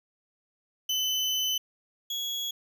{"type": "tone pair in turn", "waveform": "35% pulse", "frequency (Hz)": [3025, 3342], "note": ["F#7", "G#7"], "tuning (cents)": [38, 10], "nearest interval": "major second", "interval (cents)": 172, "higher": "second", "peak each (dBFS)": [-24, -28], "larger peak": "first", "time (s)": [[0.89, 1.58], [2.1, 2.51]], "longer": "first", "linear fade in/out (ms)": 5, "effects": []}